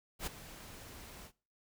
pink noise with ADSR envelope, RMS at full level -36 dBFS, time 0.19-1.32 s, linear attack 78 ms, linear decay 12 ms, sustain -15 dB, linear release 73 ms, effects noise-tail reverb RT60 0.4 s tail -23 dB re dry

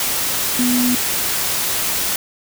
sine tone in noise, 246.9 Hz, B3, in tune, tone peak -15 dBFS, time 0.59-0.95 s, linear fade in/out 2 ms, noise white, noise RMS -20 dBFS, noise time 0-2.16 s, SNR +2 dB, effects none

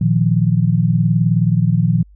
sine chord, Bb suspended fourth, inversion none, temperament equal, 116.54 / 155.56 / 174.61 Hz, Bb2 / Eb3 / F3, 0 / 0 / 0 cents, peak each -16 dBFS, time 0.01-2.03 s, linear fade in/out 5 ms, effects added 50 Hz sine -42 dBFS peak until 2.15 s

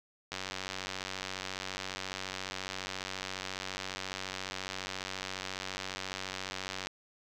click train, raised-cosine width 0.2 ms, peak -19 dBFS, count 620, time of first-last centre 0.32-6.87 s, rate 94.5 Hz, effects none

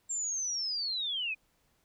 sine linear sweep, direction down, 7459 to 2442 Hz, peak -31 dBFS, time 0.09-1.35 s, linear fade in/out 20 ms, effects pink hiss -72 dBFS RMS until 1.84 s

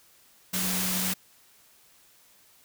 sine tone in noise, 185 Hz, F#3, in tune, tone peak -32 dBFS, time 0.53-1.14 s, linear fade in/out 10 ms, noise white, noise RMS -29 dBFS, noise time 0.53-1.14 s, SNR -6 dB, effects white hiss -59 dBFS RMS until 2.64 s

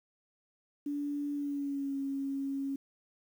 sine tone with pitch glide, 288.6 to 274.5 Hz, D4 to C#4, -30 to -17 cents, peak -32 dBFS, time 0.86-2.76 s, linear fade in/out 5 ms, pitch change -87 cents, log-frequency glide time 1.34-1.98 s, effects 10-bit

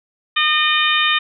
harmonic tone, 610 Hz, D#5, 34 cents flat, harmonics 2 / 3 / 4 / 5 / 6, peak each -20 / -20 / -20 / -20 / -20 dBFS, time 0.36-1.19 s, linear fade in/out 10 ms, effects none

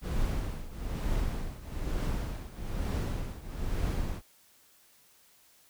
brown noise with tremolo, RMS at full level -29 dBFS, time 0.01-4.22 s, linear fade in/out 50 ms, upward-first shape triangle, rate 1.1 Hz, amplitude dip 85%, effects white hiss -62 dBFS RMS until 5.69 s

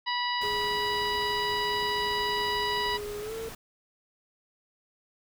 harmonic tone, 977 Hz, B5, 19 cents flat, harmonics 1 / 2 / 3 / 4 / 5, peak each -30 / -33 / -35 / -36 / -37 dBFS, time 0.06-2.98 s, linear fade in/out 20 ms
pink noise, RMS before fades -43 dBFS, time 0.41-3.55 s, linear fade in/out 5 ms
triangle tone with pitch glide, 415.3 to 450.3 Hz, G#4 to A4, 0 to +40 cents, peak -32 dBFS, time 0.43-3.49 s, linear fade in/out 5 ms, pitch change +140 cents, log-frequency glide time 3.2-3.35 s
effects none

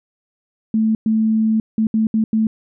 sine tone bursts at uneven times, 220 Hz, A3, in tune, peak -13 dBFS, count 6, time 0.74-0.95 / 1.06-1.6 / 1.78-1.87 / 1.94-2.07 / 2.14-2.24 / 2.33-2.47 s, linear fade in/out 2 ms, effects none

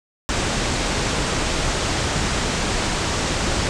pink low-pass noise, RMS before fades -22 dBFS, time 0.29-3.69 s, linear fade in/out 0 ms, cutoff 8400 Hz, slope 48 dB/octave, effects none

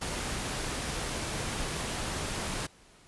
pink noise, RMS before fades -34 dBFS, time 0.01-2.67 s, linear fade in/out 10 ms, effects pink hiss -58 dBFS RMS until 3.07 s + resampled to 24000 Hz

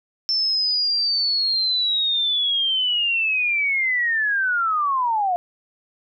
sine linear sweep, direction down, 5350 to 691 Hz, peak -18 dBFS, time 0.29-5.36 s, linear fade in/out 0 ms, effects none

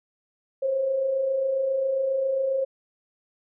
sine tone pair together, 509 / 536.4 Hz, C5 / C5, -48 / +43 cents, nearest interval minor second, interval 91 cents, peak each -34 / -22 dBFS, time 0.62-2.65 s, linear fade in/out 10 ms, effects none

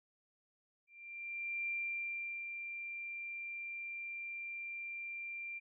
sine tone with ADSR envelope, 2372 Hz, D7, 17 cents sharp, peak -35 dBFS, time 0.87-5.6 s, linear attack 810 ms, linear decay 780 ms, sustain -6 dB, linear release 25 ms, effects none

